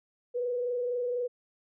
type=tone with frequency modulation; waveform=sine; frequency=490 Hz; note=B4; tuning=14 cents flat; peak=-28 dBFS; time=0.34-1.28 s; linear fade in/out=20 ms; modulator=24.1 Hz; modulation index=0.47; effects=none